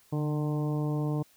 harmonic tone with a mistuned harmonic, 150.6 Hz, D3, 44 cents sharp, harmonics 1 / 2 / 3 / 4 / 5 / 6 / 7, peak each -28 / -33 / -38 / -42 / -45 / -46 / -47 dBFS, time 0.12-1.23 s, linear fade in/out 10 ms, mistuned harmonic 1, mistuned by -34 cents, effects white hiss -62 dBFS RMS until 1.36 s

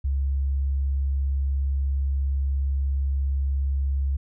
sine tone, 68.5 Hz, C#2, 20 cents flat, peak -21 dBFS, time 0.04-4.17 s, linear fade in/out 10 ms, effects none

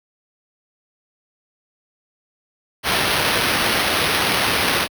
blue noise with sample-and-hold, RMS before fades -19 dBFS, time 2.83-4.88 s, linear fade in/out 50 ms, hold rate 7350 Hz, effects high-pass 60 Hz 12 dB/octave

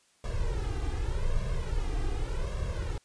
brown noise with flanger, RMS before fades -30 dBFS, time 0.24-2.98 s, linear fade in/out 2 ms, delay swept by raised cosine 1.8 to 2.54 ms, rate 0.85 Hz, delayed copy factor +0.95, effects white hiss -66 dBFS RMS until 3.04 s + resampled to 22050 Hz

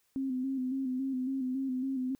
sine tone with vibrato, 261.6 Hz, C4, in tune, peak -30 dBFS, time 0.16-2.15 s, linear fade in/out 0 ms, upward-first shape square, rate 3.6 Hz, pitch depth 44 cents each way, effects white hiss -73 dBFS RMS until 2.19 s

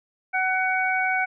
harmonic tone, 749 Hz, F#5, 21 cents sharp, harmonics 1 / 2 / 3, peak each -25 / -25 / -25 dBFS, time 0.33-1.26 s, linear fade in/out 20 ms, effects none

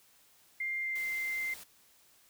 sine tone with pitch glide, 2100 to 2085 Hz, C7 to C7, +6 to -7 cents, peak -32 dBFS, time 0.6-1.54 s, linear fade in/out 5 ms, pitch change -13 cents, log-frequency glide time 0.8-1.04 s
white noise, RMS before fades -49 dBFS, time 0.95-1.64 s, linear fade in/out 10 ms
effects white hiss -64 dBFS RMS until 2.29 s

